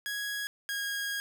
sawtooth tone pair in turn, 1661.2 / 1637.4 Hz, G#6 / G#6, 0 / -25 cents, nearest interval unison, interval 25 cents, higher first, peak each -29 / -28 dBFS, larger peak second, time 0.06-0.47 / 0.69-1.2 s, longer second, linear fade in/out 0 ms, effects none

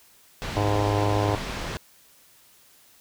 pink low-pass noise, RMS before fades -32 dBFS, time 0.42-1.77 s, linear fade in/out 0 ms, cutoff 4800 Hz, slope 12 dB/octave
harmonic tone, 102.8 Hz, G#2, 17 cents flat, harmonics 1 / 3 / 4 / 5 / 6 / 7 / 8 / 9 / 10, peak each -24 / -29 / -30 / -31 / -32 / -32 / -33 / -34 / -34 dBFS, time 0.56-1.36 s, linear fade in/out 10 ms
effects white hiss -56 dBFS RMS until 3 s

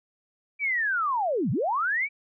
sine linear two-way sweep, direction down then up, 2349 to 104.7 to 2349 Hz, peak -23 dBFS, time 0.59-2.09 s, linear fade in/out 50 ms, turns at 1.51 s, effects none

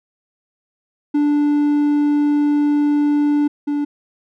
triangle tone pair in turn, 293 / 290.8 Hz, D4 / D4, -4 / -17 cents, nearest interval unison, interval 13 cents, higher first, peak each -11 / -15 dBFS, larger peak first, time 1.14-3.48 / 3.67-3.85 s, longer first, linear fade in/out 10 ms, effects none

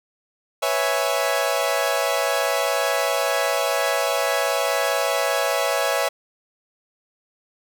sawtooth chord, C# minor seventh, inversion third, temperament equal, 493.9 / 554.4 / 659.3 / 830.6 Hz, B4 / C#5 / E5 / G#5, 0 / 0 / 0 / 0 cents, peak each -24 / -20 / -20 / -24 dBFS, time 0.62-6.09 s, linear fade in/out 10 ms, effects none

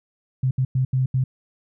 sine tone bursts at uneven times, 130 Hz, C3, 11 cents flat, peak -17 dBFS, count 5, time 0.43-0.51 / 0.58-0.65 / 0.75-0.85 / 0.93-1.06 / 1.14-1.24 s, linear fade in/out 5 ms, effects none

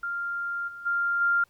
sine tone with level steps, 1395 Hz, F6, 2 cents flat, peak -28 / -38 / -23 / -20 dBFS, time 0.03-1.44 s, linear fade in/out 5 ms, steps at 0.67 / 0.85 / 1.2 s, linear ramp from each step 20 ms, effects pink hiss -65 dBFS RMS until 1.49 s

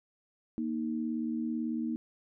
sine tone pair together, 234.5 / 312.6 Hz, A#3 / D#4, +11 / +8 cents, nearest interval perfect fourth, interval 497 cents, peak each -32 / -35 dBFS, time 0.58-1.96 s, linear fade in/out 0 ms, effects none

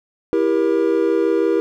triangle chord, E diminished, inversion none, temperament just, 329.6 / 395.6 / 474.7 Hz, E4 / G4 / Bb4, 0 / +16 / +31 cents, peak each -17 dBFS, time 0.33-1.6 s, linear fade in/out 0 ms, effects none

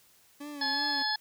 40% pulse tone with vibrato, 282.9 Hz, C#4, 35 cents sharp, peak -38 dBFS, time 0.4-1.03 s, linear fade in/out 10 ms, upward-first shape sine, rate 2.7 Hz, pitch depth 77 cents each way
harmonic tone, 856 Hz, A5, 48 cents flat, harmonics 1 / 2 / 4 / 5 / 6, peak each -34 / -33 / -39 / -33 / -33 dBFS, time 0.61-1.16 s, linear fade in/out 5 ms
effects white hiss -62 dBFS RMS until 1.2 s

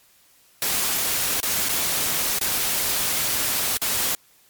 white noise with dropouts, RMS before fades -23 dBFS, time 0.62-4.15 s, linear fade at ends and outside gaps 1 ms, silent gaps 1.403-1.43 / 1.688-1.692 / 2.387-2.412 / 3.772-3.817 s, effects white hiss -57 dBFS RMS until 4.49 s + MP3 96 kbps

